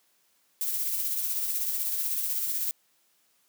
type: noise with tremolo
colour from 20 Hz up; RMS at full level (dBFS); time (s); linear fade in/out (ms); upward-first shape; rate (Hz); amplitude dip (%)
violet; -28; 0.61-2.71; 0; sine; 16; 35
effects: white hiss -68 dBFS RMS until 3.48 s + high-pass 150 Hz 12 dB/octave